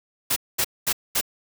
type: noise bursts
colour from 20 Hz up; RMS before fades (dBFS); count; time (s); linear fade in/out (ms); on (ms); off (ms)
white; -22; 4; 0.3-1.212; 10; 63; 220
effects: none